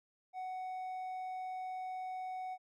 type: tone with hard clipping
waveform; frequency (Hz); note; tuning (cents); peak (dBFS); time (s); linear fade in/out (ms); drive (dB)
sine; 744; F#5; +9; -40; 0.33-2.58; 50; 3
effects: none